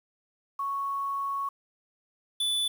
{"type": "tone pair in turn", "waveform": ["sine", "square"], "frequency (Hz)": [1108.7, 3481], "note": ["C#6", "A7"], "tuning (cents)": [0, -19], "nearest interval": "octave + minor sixth", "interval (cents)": 1981, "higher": "second", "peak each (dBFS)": [-28, -26], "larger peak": "second", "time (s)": [[0.59, 1.49], [2.4, 2.68]], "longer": "first", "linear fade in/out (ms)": 5, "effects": ["9-bit"]}